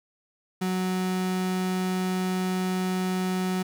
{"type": "tone", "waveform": "35% pulse", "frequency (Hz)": 185, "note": "F#3", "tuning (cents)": 0, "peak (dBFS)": -23, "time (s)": [0.61, 3.63], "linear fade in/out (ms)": 10, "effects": []}